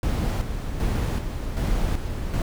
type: noise with tremolo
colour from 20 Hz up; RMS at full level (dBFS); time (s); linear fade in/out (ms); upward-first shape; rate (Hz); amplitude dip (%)
brown; -23; 0.03-2.42; 2; square; 1.3; 50
effects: none